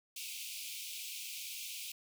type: high-pass noise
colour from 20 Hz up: pink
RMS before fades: -44 dBFS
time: 0.16-1.92 s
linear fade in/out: 5 ms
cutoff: 2300 Hz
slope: 96 dB/octave
effects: none